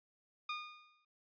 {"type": "tone with exponential decay", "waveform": "20% pulse", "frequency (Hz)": 1221, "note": "D#6", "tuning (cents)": -33, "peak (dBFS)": -31, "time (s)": [0.49, 1.05], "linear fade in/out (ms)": 5, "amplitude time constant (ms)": 120, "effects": ["resampled to 11025 Hz"]}